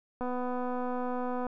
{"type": "click train", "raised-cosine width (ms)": 1, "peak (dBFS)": -22, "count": 314, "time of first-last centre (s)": [0.21, 1.467], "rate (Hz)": 249, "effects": []}